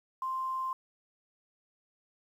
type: tone with quantisation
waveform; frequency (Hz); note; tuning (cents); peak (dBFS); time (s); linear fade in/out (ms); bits
sine; 1046.5; C6; 0; -31; 0.22-0.73; 2; 10
effects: none